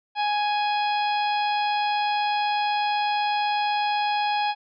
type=harmonic tone; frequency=832 Hz; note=G#5; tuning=3 cents sharp; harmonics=1 / 2 / 3 / 4 / 5 / 6; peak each=-22 / -34 / -32 / -34 / -38 / -39 dBFS; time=0.15-4.55 s; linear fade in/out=50 ms; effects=none